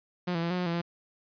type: tone with pitch steps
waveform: sawtooth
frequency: 178.6 / 166.9 / 169.6 / 180.8 / 179.7 / 168.9 / 171.3 Hz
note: F3 / E3 / E3 / F#3 / F3 / E3 / F3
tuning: +39 / +22 / +50 / -40 / +50 / +42 / -33 cents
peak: -24 dBFS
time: 0.27-0.816 s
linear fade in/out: 10 ms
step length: 78 ms
effects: resampled to 11025 Hz